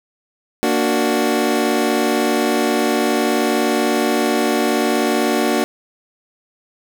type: chord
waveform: 25% pulse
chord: Bb augmented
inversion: none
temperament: equal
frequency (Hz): 233.1 / 293.7 / 370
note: Bb3 / D4 / F#4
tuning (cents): 0 / 0 / 0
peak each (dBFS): -16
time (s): 0.63-5.64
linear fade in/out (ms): 0
effects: none

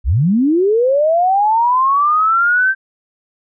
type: linear sweep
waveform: sine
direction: up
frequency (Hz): 45.45 to 1574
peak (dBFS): -10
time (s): 0.04-2.75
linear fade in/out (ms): 50
effects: none

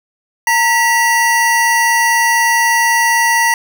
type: tone pair together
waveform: square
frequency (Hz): 920 / 1944.1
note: A#5 / B6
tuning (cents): -23 / -28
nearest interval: octave + minor second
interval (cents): 1295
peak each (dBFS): -14 / -13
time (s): 0.47-3.54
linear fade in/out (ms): 2
effects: none

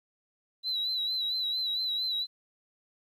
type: tone with vibrato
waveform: sine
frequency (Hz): 3965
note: B7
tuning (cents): +6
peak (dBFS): -27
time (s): 0.63-2.27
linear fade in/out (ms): 50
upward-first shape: sine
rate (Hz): 4.4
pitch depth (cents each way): 56
effects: tanh soft clip ceiling -24 dBFS + 11-bit

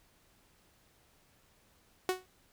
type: tone with exponential decay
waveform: sawtooth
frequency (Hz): 370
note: F#4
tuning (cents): 0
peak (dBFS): -22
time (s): 2.09-2.26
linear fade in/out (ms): 1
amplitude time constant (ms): 35
effects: pink hiss -67 dBFS RMS until 2.52 s

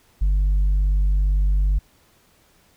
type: tone with tanh clipping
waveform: triangle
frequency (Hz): 48.84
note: G1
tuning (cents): -6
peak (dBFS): -16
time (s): 0.21-1.79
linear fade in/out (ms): 10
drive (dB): 7
effects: pink hiss -58 dBFS RMS until 2.76 s

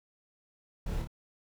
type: noise with echo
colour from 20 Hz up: brown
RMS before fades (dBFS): -35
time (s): 0.86-1.02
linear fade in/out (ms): 5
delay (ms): 27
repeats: 2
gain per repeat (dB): -3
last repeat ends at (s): 1.074
effects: none

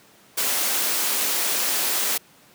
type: high-pass noise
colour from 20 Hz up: white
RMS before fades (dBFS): -23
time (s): 0.37-2.18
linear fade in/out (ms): 10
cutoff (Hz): 240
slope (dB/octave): 12
effects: pink hiss -53 dBFS RMS until 2.54 s + high-pass 150 Hz 12 dB/octave

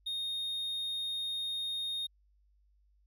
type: tone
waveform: triangle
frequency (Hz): 3700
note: A#7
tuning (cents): -14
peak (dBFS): -32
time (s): 0.06-2.07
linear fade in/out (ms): 10
effects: added 50 Hz sine -65 dBFS peak until 3.06 s

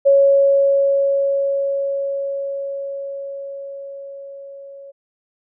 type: tone with level ramp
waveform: sine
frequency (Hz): 554.4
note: C#5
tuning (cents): 0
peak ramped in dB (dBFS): -8 to -35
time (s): 0.05-4.92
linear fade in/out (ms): 20
effects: none

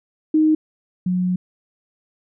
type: tone pair in turn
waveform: sine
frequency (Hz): 311.1 / 181.61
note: D#4 / F#3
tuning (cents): 0 / -32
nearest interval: major sixth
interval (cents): 932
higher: first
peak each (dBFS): -12 / -17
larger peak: first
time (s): 0.34-0.55 / 1.06-1.36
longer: second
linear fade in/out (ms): 5
effects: none

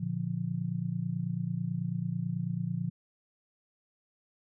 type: chord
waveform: sine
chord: Bb major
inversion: none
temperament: just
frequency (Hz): 116.54 / 145.68 / 174.81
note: Bb2 / D3 / F3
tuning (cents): 0 / -14 / +2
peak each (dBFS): -36 / -35 / -33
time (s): 0-2.9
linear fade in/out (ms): 10
effects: none

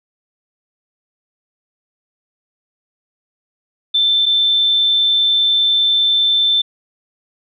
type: tone pair in turn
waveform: sine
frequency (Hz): 3545 / 3545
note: A7 / A7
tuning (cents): +12 / +12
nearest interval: unison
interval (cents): 0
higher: neither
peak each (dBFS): -11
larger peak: neither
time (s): 3.94-4.26 / 4.26-6.62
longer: second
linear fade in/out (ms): 10
effects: none

